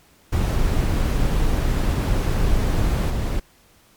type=noise with level steps; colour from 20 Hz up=brown; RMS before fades=-19 / -22 dBFS; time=0.32-3.4 s; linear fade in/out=10 ms; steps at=3.1 s; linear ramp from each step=2 ms; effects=pink hiss -55 dBFS RMS until 3.96 s + MP3 96 kbps